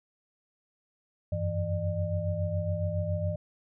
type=tone cluster; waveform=sine; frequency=89.1 / 96.3 / 163.4 / 601 Hz; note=F2 / G2 / E3 / D5; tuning=+35 / -30 / -15 / +40 cents; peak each=-35 / -30 / -35 / -34 dBFS; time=1.32-3.36 s; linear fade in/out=5 ms; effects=none